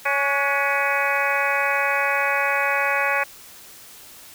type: harmonic tone with a mistuned harmonic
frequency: 279.7 Hz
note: C#4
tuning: 16 cents sharp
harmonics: 2 / 3 / 4 / 5 / 6 / 7 / 8 / 9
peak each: -27 / -27 / -27 / -27 / -27 / -27 / -27 / -27 dBFS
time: 0.05-3.24 s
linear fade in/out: 10 ms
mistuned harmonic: 5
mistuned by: +69 cents
effects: white hiss -44 dBFS RMS until 4.34 s